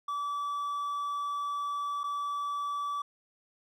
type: tone with dropouts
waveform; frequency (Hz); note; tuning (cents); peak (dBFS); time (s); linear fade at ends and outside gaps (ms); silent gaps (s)
triangle; 1153; D6; -32; -29; 0.08-3.02; 5; 2.034-2.039
effects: none